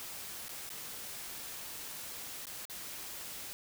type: noise with dropouts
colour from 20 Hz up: white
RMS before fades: -44 dBFS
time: 0-3.53 s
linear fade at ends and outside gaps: 0 ms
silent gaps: 0.483-0.492 / 0.692-0.702 / 2.455-2.469 / 2.653-2.698 s
effects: none